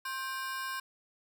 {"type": "ring-modulated tone", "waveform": "40% pulse", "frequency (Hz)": 1316, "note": "E6", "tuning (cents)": -3, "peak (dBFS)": -31, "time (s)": [0.05, 0.8], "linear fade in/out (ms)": 5, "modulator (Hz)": 257, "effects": []}